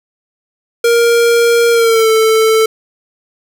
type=tone with pitch glide; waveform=square; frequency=468.5 to 442.2 Hz; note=A#4 to A4; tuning=+9 to +9 cents; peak=-8 dBFS; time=0.84-2.66 s; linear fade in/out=5 ms; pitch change=-100 cents; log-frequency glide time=1.71-2.09 s; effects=none